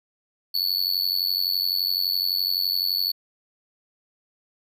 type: tone with amplitude modulation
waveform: square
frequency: 4435 Hz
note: C#8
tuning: in tune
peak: -18 dBFS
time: 0.54-3.12 s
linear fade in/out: 10 ms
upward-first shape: sine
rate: 91.8 Hz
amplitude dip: 95%
effects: none